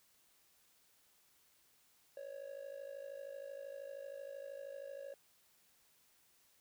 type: tone with amplitude modulation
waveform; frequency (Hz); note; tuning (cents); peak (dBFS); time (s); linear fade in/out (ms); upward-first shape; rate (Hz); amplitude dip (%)
triangle; 554.4; C#5; 0; -40; 2.17-5.14; 2; sine; 52.9; 80
effects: white hiss -71 dBFS RMS until 6.6 s